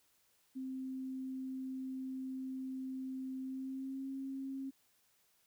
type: tone with pitch glide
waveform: sine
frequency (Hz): 261.8 to 269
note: C4 to C4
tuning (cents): +1 to +48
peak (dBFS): -39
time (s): 0.55-4.71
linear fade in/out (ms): 20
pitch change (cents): +47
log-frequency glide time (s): 3.42-4.07
effects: white hiss -73 dBFS RMS until 5.46 s